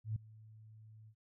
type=tone with ADSR envelope; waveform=sine; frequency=109.1 Hz; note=A2; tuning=14 cents flat; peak=-32 dBFS; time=0.04-1.15 s; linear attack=120 ms; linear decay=4 ms; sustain=-22 dB; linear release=69 ms; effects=none